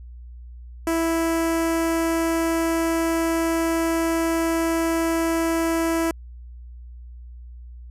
sawtooth tone with notch filter, 329.6 Hz, E4, in tune, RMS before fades -22 dBFS, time 0.87-6.11 s, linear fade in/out 2 ms, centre 3800 Hz, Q 1.2, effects added 60 Hz sine -37 dBFS peak until 7.9 s + resampled to 32000 Hz

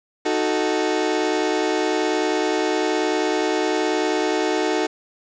30% pulse chord, D# diminished, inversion none, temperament equal, 311.1 / 370 / 440 Hz, D#4 / F#4 / A4, 0 / 0 / 0 cents, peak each -21 dBFS, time 0.25-4.87 s, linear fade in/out 10 ms, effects resampled to 16000 Hz + 7-bit

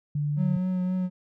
sine tone, 146.83 Hz, D3, in tune, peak -24 dBFS, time 0.15-0.57 s, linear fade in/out 5 ms
triangle tone with vibrato, 183.5 Hz, F#3, 14 cents flat, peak -22 dBFS, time 0.36-1.1 s, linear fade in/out 50 ms, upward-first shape triangle, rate 3.8 Hz, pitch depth 21 cents each way
effects none

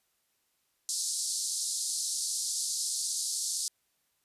white band-pass noise, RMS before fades -33 dBFS, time 0.89-3.68 s, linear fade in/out 0 ms, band 4200 to 10000 Hz, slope 48 dB/octave, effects white hiss -75 dBFS RMS until 4.24 s + resampled to 32000 Hz

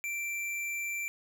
sine tone with tanh clipping, 2349 Hz, D7, in tune, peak -34 dBFS, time 0.04-1.08 s, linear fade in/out 0 ms, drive 18 dB, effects none

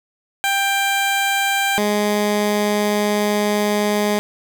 15% pulse tone pair in turn, 790 / 207.9 Hz, G5 / G#3, +13 / +2 cents, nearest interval octave + major seventh, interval 2311 cents, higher first, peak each -10 dBFS, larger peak neither, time 0.44-1.78 / 1.78-4.19 s, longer second, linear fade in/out 0 ms, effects none

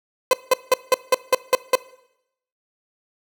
30% pulse tone bursts, 512 Hz, C5, 38 cents flat, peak -9 dBFS, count 8, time 0.31-1.754 s, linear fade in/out 2 ms, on 23 ms, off 180 ms, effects noise-tail reverb RT60 0.8 s tail -20 dB re dry

